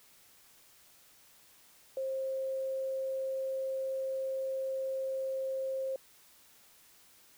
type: tone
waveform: sine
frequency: 531 Hz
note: C5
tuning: 25 cents sharp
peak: -32 dBFS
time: 1.97-5.96 s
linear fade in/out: 2 ms
effects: white hiss -61 dBFS RMS until 7.37 s